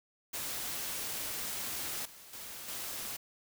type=noise with level steps; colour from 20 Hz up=white; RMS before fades=-38 / -53 / -45 / -40 dBFS; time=0.33-3.17 s; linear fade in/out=10 ms; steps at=2.05 / 2.33 / 2.68 s; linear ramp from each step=5 ms; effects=none